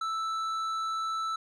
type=tone with tanh clipping; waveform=triangle; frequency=1319 Hz; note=E6; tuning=1 cent sharp; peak=-31 dBFS; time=0.01-1.36 s; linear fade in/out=5 ms; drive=13 dB; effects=none